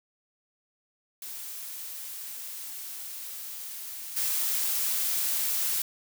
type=noise with level steps; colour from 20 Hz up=blue; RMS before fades=-39 / -28 dBFS; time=1.22-5.82 s; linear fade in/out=2 ms; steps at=4.16 s; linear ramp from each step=10 ms; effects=none